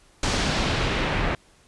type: noise with low-pass filter sweep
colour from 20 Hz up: pink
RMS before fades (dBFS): -24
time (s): 0.23-1.35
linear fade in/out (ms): 2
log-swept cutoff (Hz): 6300 to 2100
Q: 1.1
effects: pink hiss -57 dBFS RMS until 1.67 s + resampled to 24000 Hz